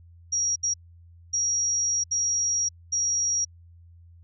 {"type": "tone bursts at uneven times", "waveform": "sine", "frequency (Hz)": 5680, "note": "F8", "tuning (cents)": 28, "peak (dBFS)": -22, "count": 5, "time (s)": [[0.32, 0.56], [0.63, 0.74], [1.33, 2.04], [2.11, 2.69], [2.92, 3.45]], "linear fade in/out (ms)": 10, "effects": ["added 85 Hz sine -48 dBFS peak until 4.23 s"]}